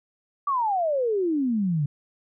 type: exponential sweep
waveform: sine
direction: down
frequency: 1174.7 to 138.59 Hz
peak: -21 dBFS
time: 0.47-1.86 s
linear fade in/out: 5 ms
effects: none